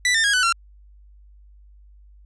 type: tone with pitch steps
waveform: sawtooth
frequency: 1975.5 / 1801.1 / 1642.1 / 1497.1 / 1365 Hz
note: B6 / A6 / G#6 / F#6 / F6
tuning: 0 / +40 / -20 / +20 / -40 cents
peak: -13 dBFS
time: 0.05-0.525 s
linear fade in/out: 2 ms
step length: 95 ms
effects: added 50 Hz sine -46 dBFS peak until 2.25 s + resampled to 22050 Hz